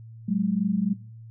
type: tone pair together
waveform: sine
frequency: 188.08 / 211.7 Hz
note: F#3 / G#3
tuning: +29 / +33 cents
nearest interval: major second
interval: 204 cents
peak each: -24 dBFS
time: 0.28-0.94 s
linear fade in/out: 10 ms
effects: noise-tail reverb RT60 0.5 s tail -22 dB re dry + added 113 Hz sine -41 dBFS peak until 1.3 s